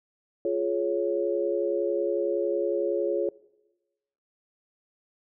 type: chord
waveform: sine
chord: Db major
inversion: first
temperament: equal with one note detuned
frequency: 349.2 / 420.1 / 554.4 Hz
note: F4 / Ab4 / Db5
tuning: 0 / +20 / 0 cents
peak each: -28 dBFS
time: 0.45-3.29 s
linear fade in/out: 2 ms
effects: noise-tail reverb RT60 1.0 s tail -21 dB re dry